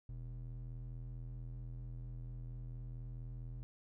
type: ring-modulated tone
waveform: triangle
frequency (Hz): 82.41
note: E2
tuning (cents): 0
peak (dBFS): -38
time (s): 0.09-3.63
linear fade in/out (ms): 0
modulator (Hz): 40.2
effects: none